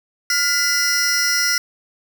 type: tone cluster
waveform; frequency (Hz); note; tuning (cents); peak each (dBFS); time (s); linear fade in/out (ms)
45% pulse; 1417 / 2001 / 5170 / 5630; F6 / B6 / E8 / F8; +25 / +22 / -34 / +13; -22; 0.3-1.58; 2
effects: none